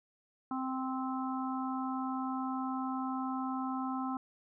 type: harmonic tone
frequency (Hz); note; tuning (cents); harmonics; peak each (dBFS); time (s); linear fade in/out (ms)
261.3; C4; -2; 1 / 3 / 4 / 5; -35 / -40 / -41 / -42; 0.51-4.17; 2
effects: none